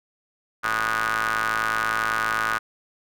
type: ring-modulated tone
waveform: sawtooth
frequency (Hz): 110.5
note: A2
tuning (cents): +8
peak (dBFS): -15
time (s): 0.63-2.59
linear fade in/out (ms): 20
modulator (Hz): 1350
effects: none